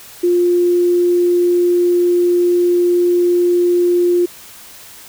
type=tone; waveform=sine; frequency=351.9 Hz; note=F4; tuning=13 cents sharp; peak=-10 dBFS; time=0.23-4.26 s; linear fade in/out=10 ms; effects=white hiss -38 dBFS RMS until 5.08 s